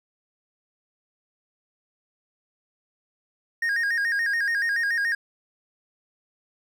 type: tone with vibrato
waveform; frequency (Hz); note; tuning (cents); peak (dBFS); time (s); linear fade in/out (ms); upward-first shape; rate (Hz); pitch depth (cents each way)
triangle; 1737; A6; -23; -20; 3.62-5.15; 5; square; 7; 110
effects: none